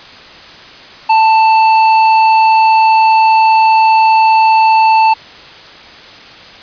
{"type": "tone with tanh clipping", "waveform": "triangle", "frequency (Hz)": 885, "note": "A5", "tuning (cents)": 10, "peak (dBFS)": -7, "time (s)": [1.09, 5.14], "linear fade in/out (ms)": 10, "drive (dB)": 15, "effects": ["white hiss -34 dBFS RMS until 6.62 s", "resampled to 11025 Hz"]}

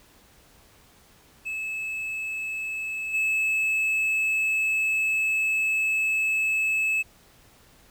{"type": "tone with level steps", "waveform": "triangle", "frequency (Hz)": 2600, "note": "E7", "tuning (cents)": -24, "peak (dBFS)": [-27, -20], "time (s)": [1.45, 7.03], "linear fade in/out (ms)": 20, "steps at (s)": 3.13, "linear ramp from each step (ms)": 20, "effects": ["pink hiss -56 dBFS RMS until 7.9 s"]}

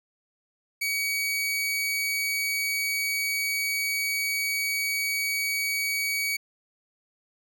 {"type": "tone", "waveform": "sawtooth", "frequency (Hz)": 2260, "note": "C#7", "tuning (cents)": 33, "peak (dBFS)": -22, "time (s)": [0.81, 6.37], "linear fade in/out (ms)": 10, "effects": []}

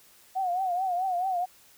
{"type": "tone with vibrato", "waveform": "sine", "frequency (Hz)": 734, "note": "F#5", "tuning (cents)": -14, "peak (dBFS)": -25, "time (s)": [0.35, 1.46], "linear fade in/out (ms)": 20, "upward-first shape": "triangle", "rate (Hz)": 4.6, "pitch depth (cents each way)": 110, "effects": ["white hiss -57 dBFS RMS until 1.77 s"]}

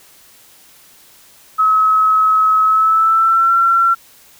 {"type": "tone with pitch glide", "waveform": "sine", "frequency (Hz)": [1284, 1358.8], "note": ["E6", "F6"], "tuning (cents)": [-46, -48], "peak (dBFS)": -9, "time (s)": [1.58, 3.95], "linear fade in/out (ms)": 20, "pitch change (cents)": 98, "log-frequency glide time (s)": [2.64, 3.54], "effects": ["white hiss -46 dBFS RMS until 4.39 s"]}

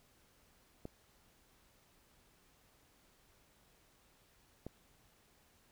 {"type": "clicks", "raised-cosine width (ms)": 2, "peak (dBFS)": -30, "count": 2, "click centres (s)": [0.854, 4.666], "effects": ["pink hiss -69 dBFS RMS until 5.71 s"]}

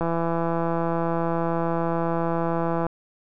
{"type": "click train", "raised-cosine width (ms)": 1, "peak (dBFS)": -12, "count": 478, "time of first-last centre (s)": [0.01, 2.866], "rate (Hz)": 167, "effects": []}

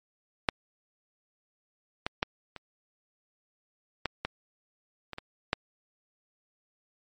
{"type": "clicks", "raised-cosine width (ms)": 0.3, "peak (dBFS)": [-6, -13, -9, -24, -12, -13, -22, -22, -8], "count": 9, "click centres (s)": [0.488, 2.065, 2.229, 2.563, 4.057, 4.25, 5.133, 5.184, 5.531], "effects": ["MP3 48 kbps"]}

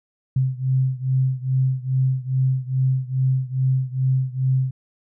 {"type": "beating tone pair", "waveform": "sine", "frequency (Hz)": [130, 132.4], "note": ["C3", "C3"], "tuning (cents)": [-11, 21], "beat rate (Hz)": 2.4, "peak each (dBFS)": [-20, -22], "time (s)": [0.36, 4.71], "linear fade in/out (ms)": 5, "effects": []}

